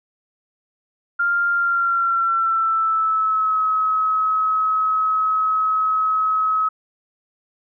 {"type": "tone with pitch glide", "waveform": "sine", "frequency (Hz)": [1396.9, 1281], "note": ["F6", "E6"], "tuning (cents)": [0, -50], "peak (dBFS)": -16, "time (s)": [1.19, 6.69], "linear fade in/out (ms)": 10, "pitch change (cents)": -150, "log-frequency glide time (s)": [1.52, 3.59], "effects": []}